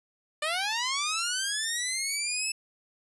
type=linear sweep; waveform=10% pulse; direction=up; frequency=587.3 to 2637 Hz; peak=-19 dBFS; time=0.42-2.52 s; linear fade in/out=5 ms; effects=resampled to 24000 Hz